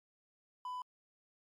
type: tone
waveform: triangle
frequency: 999 Hz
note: B5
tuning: 20 cents sharp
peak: -37 dBFS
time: 0.65-0.82 s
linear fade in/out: 2 ms
effects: MP3 96 kbps